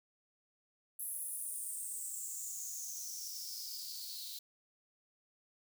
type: noise with high-pass filter sweep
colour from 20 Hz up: blue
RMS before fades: -43 dBFS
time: 0.99-4.39 s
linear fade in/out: 5 ms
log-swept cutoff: 11000 to 4000 Hz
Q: 8
effects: none